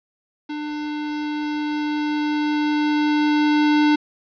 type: tone with level ramp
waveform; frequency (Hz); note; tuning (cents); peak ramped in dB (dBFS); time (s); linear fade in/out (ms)
square; 299.1; D4; +32; -27 to -14; 0.49-3.96; 10
effects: resampled to 11025 Hz + 8-bit